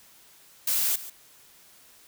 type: noise with echo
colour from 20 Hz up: blue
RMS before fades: -25 dBFS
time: 0.67-0.96 s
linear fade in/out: 5 ms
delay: 140 ms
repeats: 1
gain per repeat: -15 dB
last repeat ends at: 1.1 s
effects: white hiss -55 dBFS RMS until 2.07 s